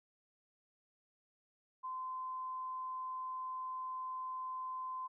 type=tone; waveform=sine; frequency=1031 Hz; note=C6; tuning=26 cents flat; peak=-39 dBFS; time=1.83-5.08 s; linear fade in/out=20 ms; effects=none